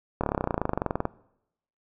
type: slowing click train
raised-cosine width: 1 ms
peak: -11 dBFS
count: 24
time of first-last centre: 0.21-1.054 s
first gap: 26 ms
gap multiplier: 1.03
effects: noise-tail reverb RT60 0.8 s tail -21 dB re dry